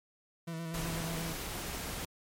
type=tone with vibrato; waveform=40% pulse; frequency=164.81 Hz; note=E3; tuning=in tune; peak=-36 dBFS; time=0.47-1.33 s; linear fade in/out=10 ms; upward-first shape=square; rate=8.2 Hz; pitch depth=27 cents each way
type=noise; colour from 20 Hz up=pink; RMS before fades=-39 dBFS; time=0.74-2.05 s; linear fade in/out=2 ms
effects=MP3 64 kbps